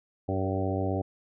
harmonic tone with a mistuned harmonic, 95.7 Hz, G2, 41 cents flat, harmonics 1 / 2 / 3 / 4 / 5 / 6 / 7 / 8, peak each -30 / -36 / -33 / -35 / -37 / -36 / -38 / -37 dBFS, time 0.28-1.02 s, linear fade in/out 10 ms, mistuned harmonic 5, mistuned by -29 cents, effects none

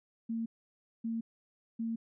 sine tone bursts, 227.7 Hz, A#3, 40 cents flat, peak -32 dBFS, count 3, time 0.29-1.96 s, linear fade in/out 10 ms, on 170 ms, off 580 ms, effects none

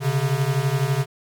square beating tone pair, 130.81 / 142.81 Hz, C3 / D3, 0 / -48 cents, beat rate 12 Hz, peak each -23 / -23 dBFS, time 0-1.06 s, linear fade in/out 50 ms, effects none

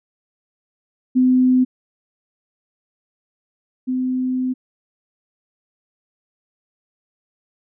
sine tone pair in turn, 254.8 / 255.7 Hz, C4 / C4, -46 / -40 cents, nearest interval unison, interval 6 cents, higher second, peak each -11 / -18 dBFS, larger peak first, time 1.15-1.65 / 3.87-4.54 s, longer second, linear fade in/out 20 ms, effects none

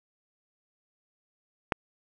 click, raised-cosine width 0.5 ms, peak -9 dBFS, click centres 1.722 s, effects none

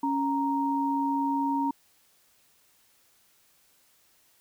sine tone pair together, 277.2 / 932.4 Hz, C#4 / A#5, 0 / 0 cents, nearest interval octave + major sixth, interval 2100 cents, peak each -27 dBFS, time 0.03-1.71 s, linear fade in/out 5 ms, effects white hiss -64 dBFS RMS until 4.4 s

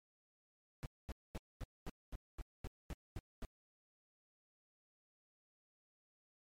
brown noise bursts, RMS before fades -43 dBFS, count 11, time 0.83-3.449 s, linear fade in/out 0 ms, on 29 ms, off 230 ms, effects MP3 64 kbps

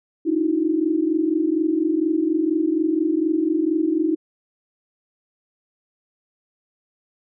sine tone cluster, 296.9 / 321.1 / 363.5 Hz, D4 / E4 / F#4, +19 / -45 / -31 cents, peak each -24 / -19 / -26 dBFS, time 0.25-4.16 s, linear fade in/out 20 ms, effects none

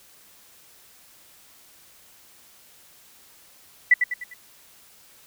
sine tone with echo, 1975.5 Hz, B6, in tune, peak -10 dBFS, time 3.91-3.94 s, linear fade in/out 5 ms, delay 100 ms, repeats 4, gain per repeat -7 dB, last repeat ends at 4.34 s, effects white hiss -53 dBFS RMS until 5.26 s

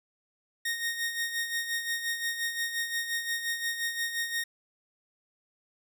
sawtooth tone with tremolo, 1857 Hz, A#6, 7 cents flat, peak -24 dBFS, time 0.65-4.44 s, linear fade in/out 5 ms, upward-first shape sine, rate 5.7 Hz, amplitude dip 60%, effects none

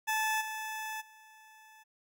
20% pulse tone with level steps, 871 Hz, A5, 18 cents flat, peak -24 / -32 / -50 dBFS, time 0.07-1.84 s, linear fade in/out 20 ms, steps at 0.4 / 1 s, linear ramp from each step 20 ms, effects none

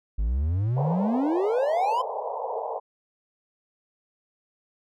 triangle exponential sweep, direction up, 49 to 1046.5 Hz, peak -20 dBFS, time 0.18-2.02 s, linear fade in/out 10 ms
pink band-pass noise, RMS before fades -31 dBFS, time 0.76-2.8 s, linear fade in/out 20 ms, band 440 to 1000 Hz, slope 96 dB/octave
effects none

